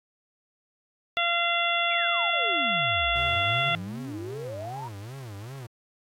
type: harmonic tone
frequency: 687 Hz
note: F5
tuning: 29 cents flat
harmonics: 1 / 2 / 3 / 4 / 5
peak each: -29 / -29 / -29 / -29 / -29 dBFS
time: 1.17-3.75 s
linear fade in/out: 0 ms
type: exponential two-way sweep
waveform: sine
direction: down then up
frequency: 2489 to 60 to 986 Hz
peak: -34 dBFS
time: 1.9-4.89 s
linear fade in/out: 20 ms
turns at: 3.11 s
type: tone with vibrato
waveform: 45% pulse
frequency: 116.54 Hz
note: A#2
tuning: in tune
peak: -37 dBFS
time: 3.15-5.67 s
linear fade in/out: 10 ms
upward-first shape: sine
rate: 2.6 Hz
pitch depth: 290 cents each way
effects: AAC 64 kbps